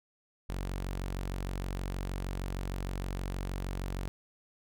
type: tone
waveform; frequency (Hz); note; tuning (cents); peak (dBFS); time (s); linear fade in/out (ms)
sawtooth; 46.43; F#1; +7; -30; 0.49-4.08; 0
effects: none